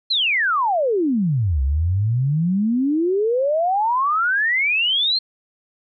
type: exponential two-way sweep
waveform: sine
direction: down then up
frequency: 4270 to 64.6 to 4270 Hz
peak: -16 dBFS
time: 0.1-5.19 s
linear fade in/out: 10 ms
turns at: 1.62 s
effects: none